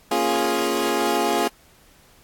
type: chord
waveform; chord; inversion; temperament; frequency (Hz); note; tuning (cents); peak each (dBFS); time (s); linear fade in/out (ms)
20% pulse; Bb minor seventh; none; equal; 233.1 / 277.2 / 349.2 / 415.3; Bb3 / Db4 / F4 / Ab4; 0 / 0 / 0 / 0; -23 / -22 / -19 / -19; 0.11-1.48; 5
effects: pink hiss -54 dBFS RMS until 2.23 s + AAC 64 kbps